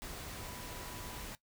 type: tone in noise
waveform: sine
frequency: 985 Hz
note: B5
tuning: 5 cents flat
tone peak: -55 dBFS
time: 0.37-1.24 s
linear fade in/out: 0 ms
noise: pink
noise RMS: -45 dBFS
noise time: 0.02-1.35 s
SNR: -13 dB
effects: noise-tail reverb RT60 0.1 s tail -17 dB re dry